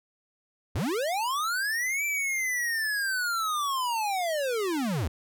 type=linear two-way sweep; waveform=square; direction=up then down; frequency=63.7 to 2349 to 63.7 Hz; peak=-27 dBFS; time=0.75-5.08 s; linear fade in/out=5 ms; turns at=2.05 s; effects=none